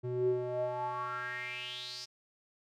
square tone with band-pass filter sweep, 123.9 Hz, B2, 6 cents sharp, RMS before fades -36 dBFS, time 0.03-2.06 s, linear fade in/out 20 ms, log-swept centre 260 to 5300 Hz, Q 6.2, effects none

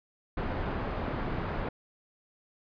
pink low-pass noise, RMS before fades -33 dBFS, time 0.37-1.69 s, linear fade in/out 5 ms, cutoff 1500 Hz, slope 12 dB/octave, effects resampled to 11025 Hz

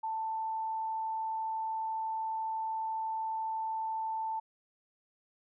sine tone, 886 Hz, A5, 12 cents sharp, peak -32 dBFS, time 0.03-4.4 s, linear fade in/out 10 ms, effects none

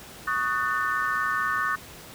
sine chord, D# half-diminished seventh, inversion third, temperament just, 1120.1 / 1244.5 / 1493.4 / 1792.1 Hz, C#6 / D#6 / F#6 / A6, +18 / 0 / +16 / +31 cents, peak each -29 dBFS, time 0.27-1.76 s, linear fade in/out 10 ms, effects pink hiss -44 dBFS RMS until 2.14 s + high-pass 60 Hz 12 dB/octave

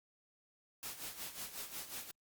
white noise with tremolo, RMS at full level -43 dBFS, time 0.83-2.11 s, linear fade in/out 0 ms, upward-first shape sine, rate 5.5 Hz, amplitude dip 70%, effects Opus 48 kbps

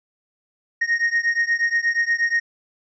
triangle beating tone pair, 1859 / 1867.4 Hz, A#6 / A#6, -5 / +3 cents, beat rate 8.4 Hz, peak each -19 / -20 dBFS, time 0.81-2.4 s, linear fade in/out 10 ms, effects resampled to 16000 Hz

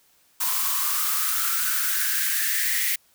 blue noise with high-pass filter sweep, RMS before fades -24 dBFS, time 0.4-2.96 s, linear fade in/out 10 ms, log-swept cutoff 1000 to 2000 Hz, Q 6.8, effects white hiss -61 dBFS RMS until 3.14 s

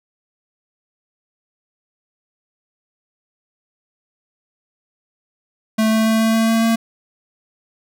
square tone with pitch steps, 219.5 / 220.8 / 222.1 / 223.3 / 224.6 / 225.9 / 227.2 Hz, A3 / A3 / A3 / A3 / A3 / A3 / A#3, -4 / +6 / +16 / +26 / +36 / +46 / -44 cents, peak -14 dBFS, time 5.78-6.76 s, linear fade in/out 10 ms, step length 140 ms, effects none

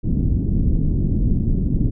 pink low-pass noise, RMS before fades -18 dBFS, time 0.03-1.91 s, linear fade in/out 20 ms, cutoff 270 Hz, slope 24 dB/octave, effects none

